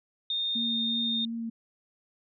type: tone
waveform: sine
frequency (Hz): 3656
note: A#7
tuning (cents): -34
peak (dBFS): -27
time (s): 0.3-1.25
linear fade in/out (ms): 2
type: tone with vibrato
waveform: sine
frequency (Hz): 228.6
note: A#3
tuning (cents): -34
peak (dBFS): -31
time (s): 0.55-1.5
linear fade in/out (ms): 10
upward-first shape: triangle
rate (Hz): 2.8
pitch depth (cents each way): 21
effects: none